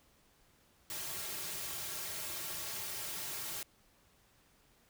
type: noise with comb filter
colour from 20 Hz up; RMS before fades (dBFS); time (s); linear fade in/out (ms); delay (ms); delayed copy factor
white; -41; 0.9-3.63; 2; 4; -0.75
effects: pink hiss -68 dBFS RMS until 4.89 s